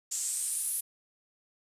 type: noise with band-pass filter sweep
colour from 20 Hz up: white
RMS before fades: -33 dBFS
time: 0.11-0.81 s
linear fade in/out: 10 ms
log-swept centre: 7200 to 11000 Hz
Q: 4.8
effects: resampled to 32000 Hz